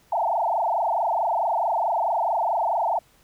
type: tone with frequency modulation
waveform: sine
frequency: 791 Hz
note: G5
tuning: 15 cents sharp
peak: -20 dBFS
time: 0.12-2.99 s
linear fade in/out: 5 ms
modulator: 24.6 Hz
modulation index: 5.5
effects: pink hiss -59 dBFS RMS until 3.23 s